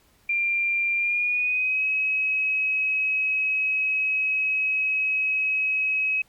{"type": "tone with pitch glide", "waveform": "sine", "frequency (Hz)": [2382, 2553], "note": ["D7", "D#7"], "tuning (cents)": [24, 44], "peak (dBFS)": -21, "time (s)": [0.29, 6.22], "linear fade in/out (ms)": 5, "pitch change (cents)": 120, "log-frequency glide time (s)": [0.96, 1.83], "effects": ["pink hiss -61 dBFS RMS until 6.28 s", "Opus 48 kbps"]}